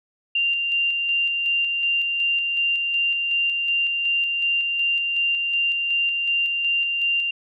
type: tone with tremolo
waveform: sine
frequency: 2783 Hz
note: F7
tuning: 7 cents flat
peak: -18 dBFS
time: 0.35-7.31 s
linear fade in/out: 5 ms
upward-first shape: square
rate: 2.7 Hz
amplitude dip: 30%
effects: none